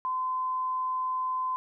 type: tone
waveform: sine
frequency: 1026 Hz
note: C6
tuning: 34 cents flat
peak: -27 dBFS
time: 0.05-1.56 s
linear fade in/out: 0 ms
effects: none